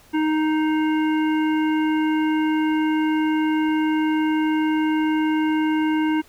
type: harmonic tone with a mistuned harmonic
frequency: 311.1 Hz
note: D#4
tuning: in tune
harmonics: 1 / 3 / 5 / 7 / 9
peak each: -18 / -28 / -32 / -35 / -37 dBFS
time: 0.13-6.22 s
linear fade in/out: 20 ms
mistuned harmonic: 7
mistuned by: -16 cents
effects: pink hiss -52 dBFS RMS until 6.28 s